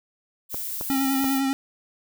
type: noise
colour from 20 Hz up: violet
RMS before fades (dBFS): -31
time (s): 0.49-1.42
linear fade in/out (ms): 50
type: clicks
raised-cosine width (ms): 1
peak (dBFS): -19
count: 3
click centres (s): 0.544 / 0.811 / 1.243
type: tone with vibrato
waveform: square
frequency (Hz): 270.1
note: C#4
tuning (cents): -45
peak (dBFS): -22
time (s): 0.9-1.53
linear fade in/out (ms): 0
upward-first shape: sine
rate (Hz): 10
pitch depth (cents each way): 28
effects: none